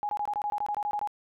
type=tone bursts; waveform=sine; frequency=830.6 Hz; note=G#5; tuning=in tune; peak=-27 dBFS; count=13; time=0.03-1.074 s; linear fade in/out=0 ms; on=60 ms; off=22 ms; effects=none